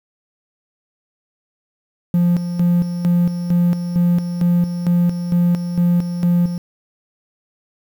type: tone with tremolo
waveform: triangle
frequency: 174.61 Hz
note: F3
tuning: in tune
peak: -9 dBFS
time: 2.14-6.58 s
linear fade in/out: 2 ms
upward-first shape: square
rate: 2.2 Hz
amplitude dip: 65%
effects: tanh soft clip ceiling -5 dBFS + 7-bit